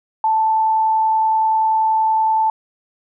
sine tone with frequency modulation, 880 Hz, A5, in tune, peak -13 dBFS, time 0.24-2.5 s, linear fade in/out 2 ms, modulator 30.5 Hz, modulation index 0.23, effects none

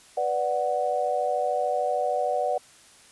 sine chord, B minor, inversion none, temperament equal, 493.9 / 587.3 / 740 Hz, B4 / D5 / F#5, 0 / 0 / 0 cents, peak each -29 / -27 / -26 dBFS, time 0.17-2.58 s, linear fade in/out 5 ms, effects white hiss -53 dBFS RMS until 3.11 s + resampled to 24000 Hz

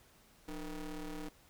35% pulse ring-modulated tone, 159.7 Hz, D#3, 45 cents sharp, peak -36 dBFS, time 0.48-1.29 s, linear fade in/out 5 ms, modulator 141 Hz, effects pink hiss -64 dBFS RMS until 1.49 s

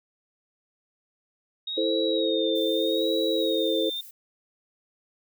sine tone with vibrato, 3729 Hz, A#7, in tune, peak -29 dBFS, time 1.67-4.01 s, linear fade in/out 5 ms, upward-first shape sine, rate 0.81 Hz, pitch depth 73 cents each way
sine chord, A minor, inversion second, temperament equal, 329.6 / 440 / 523.3 Hz, E4 / A4 / C5, 0 / 0 / 0 cents, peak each -27 dBFS, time 1.77-3.9 s, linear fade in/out 10 ms
violet noise, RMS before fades -46 dBFS, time 2.55-4.11 s, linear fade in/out 5 ms
effects none

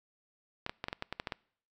clicks, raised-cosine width 0.3 ms, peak -19 dBFS, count 10, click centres 0.664 / 0.695 / 0.841 / 0.884 / 0.929 / 1.024 / 1.126 / 1.199 / 1.272 / 1.322 s, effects noise-tail reverb RT60 0.6 s tail -25 dB re dry

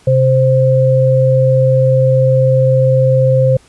sine tone pair together, 130.62 / 523.3 Hz, C3 / C5, -3 / 0 cents, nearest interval 2 octaves, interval 2403 cents, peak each -10 dBFS, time 0.07-3.57 s, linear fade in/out 5 ms, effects pink hiss -47 dBFS RMS until 3.68 s + resampled to 24000 Hz

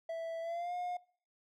triangle tone with pitch glide, 659.3 to 714.8 Hz, E5 to F5, 0 to +40 cents, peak -34 dBFS, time 0.09-0.97 s, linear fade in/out 5 ms, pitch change +140 cents, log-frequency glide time 0.41-0.74 s, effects noise-tail reverb RT60 0.5 s tail -22 dB re dry

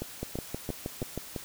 two click trains, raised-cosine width 2 ms, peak -19 / -20 dBFS, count 7 / 5, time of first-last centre 0.23-1.176 / 0.02-1.362 s, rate 6.34 / 2.98 Hz, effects white hiss -45 dBFS RMS until 1.44 s

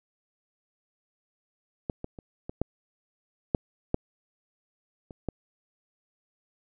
clicks, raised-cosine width 2 ms, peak -16 / -21 / -29 / -22 / -12 / -9 / -10 / -29 / -16 dBFS, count 9, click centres 1.898 / 2.044 / 2.188 / 2.495 / 2.616 / 3.548 / 3.944 / 5.108 / 5.287 s, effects none

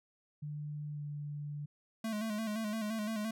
sine tone with pitch glide, 148.6 to 146.64 Hz, D3 to D3, +21 to -2 cents, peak -38 dBFS, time 0.42-1.66 s, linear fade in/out 10 ms, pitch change -23 cents, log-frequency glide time 0.91-1.01 s
square tone with vibrato, 216.6 Hz, A3, 27 cents flat, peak -35 dBFS, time 2.04-3.31 s, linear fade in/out 5 ms, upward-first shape square, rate 5.8 Hz, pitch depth 52 cents each way
effects none

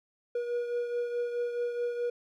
triangle beating tone pair, 480 / 484.7 Hz, B4 / B4, -49 / -32 cents, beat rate 4.7 Hz, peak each -28 / -37 dBFS, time 0.35-2.1 s, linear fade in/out 5 ms, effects none

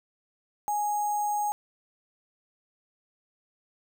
sine tone with sample-and-hold, 830.6 Hz, G#5, in tune, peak -25 dBFS, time 0.68-1.52 s, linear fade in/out 0 ms, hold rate 7350 Hz, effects none

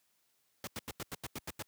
pink noise bursts, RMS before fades -40 dBFS, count 9, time 0.64-1.624 s, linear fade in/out 2 ms, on 32 ms, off 87 ms, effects white hiss -75 dBFS RMS until 1.67 s + high-pass 80 Hz 12 dB/octave

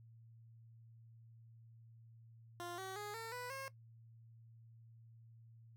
15% pulse tone with pitch steps, 349.2 / 380.8 / 415.3 / 452.9 / 493.8 / 538.5 Hz, F4 / F#4 / G#4 / A#4 / B4 / C5, 0 / +50 / 0 / -50 / 0 / +50 cents, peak -38 dBFS, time 2.6-3.68 s, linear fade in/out 0 ms, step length 180 ms, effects noise-tail reverb RT60 0.1 s tail -17 dB re dry + added 114 Hz sine -58 dBFS peak until 5.76 s

